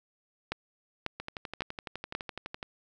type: two click trains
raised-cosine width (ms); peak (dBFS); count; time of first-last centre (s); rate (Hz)
0.3; -21 / -15; 18 / 4; 1.2-2.629 / 0.52-2.15; 11.9 / 1.84
effects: none